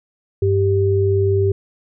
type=tone pair together; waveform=sine; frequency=98 / 392 Hz; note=G2 / G4; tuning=0 / 0 cents; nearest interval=2 octaves; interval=2400 cents; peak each=-16 dBFS; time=0.42-1.52 s; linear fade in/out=5 ms; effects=none